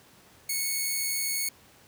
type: tone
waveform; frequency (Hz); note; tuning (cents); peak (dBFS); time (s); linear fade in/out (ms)
5% pulse; 2208; C#7; -7; -17; 0.49-1.49; 5
effects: pink hiss -56 dBFS RMS until 1.87 s + high-pass 80 Hz 12 dB/octave